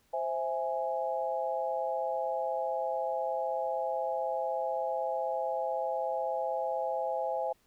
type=chord; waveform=sine; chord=C augmented; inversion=none; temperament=equal; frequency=523.3 / 659.3 / 830.6 Hz; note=C5 / E5 / G#5; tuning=0 / 0 / 0 cents; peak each=-34 dBFS; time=0.13-7.53 s; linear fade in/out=10 ms; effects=pink hiss -69 dBFS RMS until 7.66 s